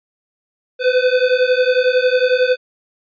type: beating tone pair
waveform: square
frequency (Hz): 499.4 / 510.4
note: B4 / C5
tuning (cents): +19 / -43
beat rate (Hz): 11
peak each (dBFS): -16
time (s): 0.79-2.57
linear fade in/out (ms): 50
effects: resampled to 11025 Hz